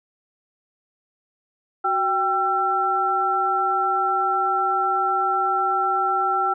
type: tone cluster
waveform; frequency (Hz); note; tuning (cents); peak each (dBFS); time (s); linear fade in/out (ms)
sine; 372.4 / 786 / 1346; F#4 / G5 / E6; +11 / +4 / +36; -29 / -22 / -21; 1.84-6.54; 10
effects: none